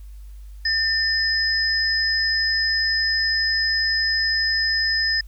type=tone pair together; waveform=sine; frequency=1797 / 5070 Hz; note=A6 / D#8; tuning=+36 / +32 cents; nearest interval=octave + tritone; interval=1796 cents; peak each=-21 dBFS; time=0.65-5.21 s; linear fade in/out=5 ms; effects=added 50 Hz sine -36 dBFS peak until 5.27 s + white hiss -60 dBFS RMS until 5.27 s